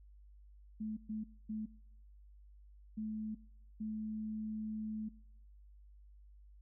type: tone bursts at uneven times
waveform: sine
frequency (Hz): 216.4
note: A3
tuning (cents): -29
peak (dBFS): -37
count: 5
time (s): 0.8-0.97 / 1.09-1.24 / 1.49-1.66 / 2.97-3.35 / 3.8-5.09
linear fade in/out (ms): 10
effects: noise-tail reverb RT60 0.8 s tail -23 dB re dry + added 50 Hz sine -56 dBFS peak until 6.61 s